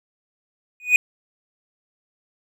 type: tone with exponential growth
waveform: triangle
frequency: 2478 Hz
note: D#7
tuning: 8 cents flat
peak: -5 dBFS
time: 0.8-0.96 s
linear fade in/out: 1 ms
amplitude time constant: 33 ms
effects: none